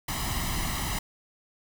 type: noise with comb filter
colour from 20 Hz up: pink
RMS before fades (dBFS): -30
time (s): 0.08-0.99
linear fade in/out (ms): 5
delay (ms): 1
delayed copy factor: +0.75
effects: none